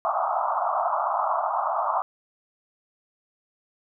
pink band-pass noise, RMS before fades -25 dBFS, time 0.05-2.02 s, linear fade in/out 0 ms, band 630 to 1300 Hz, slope 96 dB/octave, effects none

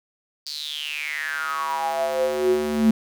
square tone with high-pass filter sweep, 74.6 Hz, D2, 28 cents sharp, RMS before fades -24 dBFS, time 0.46-2.91 s, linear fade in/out 5 ms, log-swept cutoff 4700 to 220 Hz, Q 9.2, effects none

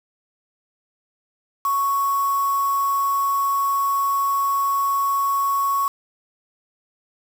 sine tone with quantisation, 1108.7 Hz, C#6, in tune, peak -18 dBFS, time 1.65-5.88 s, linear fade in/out 2 ms, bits 5, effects none

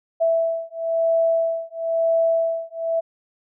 sine beating tone pair, 659.3 / 660.3 Hz, E5 / E5, 0 / +3 cents, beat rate 1 Hz, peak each -21 dBFS, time 0.2-3.01 s, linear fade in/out 20 ms, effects none

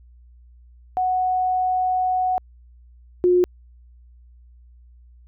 sine tone pair in turn, 739 / 358.6 Hz, F#5 / F4, -2 / +46 cents, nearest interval octave + minor second, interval 1252 cents, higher first, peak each -18 / -13 dBFS, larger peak second, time 0.97-2.38 / 3.24-3.44 s, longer first, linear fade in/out 0 ms, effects added 60 Hz sine -46 dBFS peak until 5.27 s

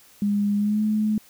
sine tone with pitch glide, 204.2 to 214 Hz, G#3 to A3, -29 to -48 cents, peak -19 dBFS, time 0.22-1.18 s, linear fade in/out 2 ms, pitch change +81 cents, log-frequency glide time 0.56-0.82 s, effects white hiss -53 dBFS RMS until 1.29 s

